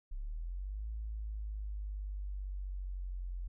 sine linear two-way sweep, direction up then down, 32.65 to 54.6 to 43.96 Hz, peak -37 dBFS, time 0.11-3.48 s, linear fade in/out 10 ms, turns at 0.88 s, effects none

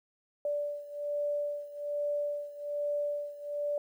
sine beating tone pair, 583 / 584.2 Hz, D5 / D5, -13 / -9 cents, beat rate 1.2 Hz, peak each -33 / -36 dBFS, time 0.45-3.78 s, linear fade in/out 2 ms, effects 11-bit

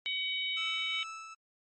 harmonic tone, 754 Hz, F#5, 32 cents sharp, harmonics 3 / 4 / 5, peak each -35 / -35 / -37 dBFS, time 0.06-1.03 s, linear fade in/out 0 ms
30% pulse tone with tremolo, 1314 Hz, E6, 6 cents flat, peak -37 dBFS, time 0.56-1.35 s, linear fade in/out 20 ms, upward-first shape triangle, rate 2.4 Hz, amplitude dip 50%
effects MP3 32 kbps

